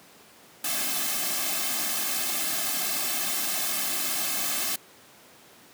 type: noise with comb filter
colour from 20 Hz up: white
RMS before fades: -28 dBFS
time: 0.64-4.76 s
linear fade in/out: 5 ms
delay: 2.1 ms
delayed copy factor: -1
effects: pink hiss -52 dBFS RMS until 5.73 s + high-pass 200 Hz 12 dB/octave